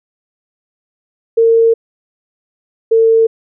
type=tone pair in turn; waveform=sine; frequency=456.3 / 451.1 Hz; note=A#4 / A4; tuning=-37 / +43 cents; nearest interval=unison; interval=20 cents; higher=first; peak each=-6 dBFS; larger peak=neither; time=1.37-1.74 / 2.91-3.27 s; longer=first; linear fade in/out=10 ms; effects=none